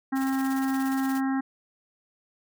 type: harmonic tone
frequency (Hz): 267.5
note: C4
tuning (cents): +38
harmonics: 1 / 3 / 4 / 5 / 6 / 7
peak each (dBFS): -24 / -34 / -40 / -40 / -40 / -41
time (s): 0.12-1.41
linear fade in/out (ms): 10
type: noise with tremolo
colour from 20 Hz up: white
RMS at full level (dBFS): -41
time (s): 0.15-1.21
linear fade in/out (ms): 20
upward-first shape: square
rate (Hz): 17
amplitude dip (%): 50
effects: none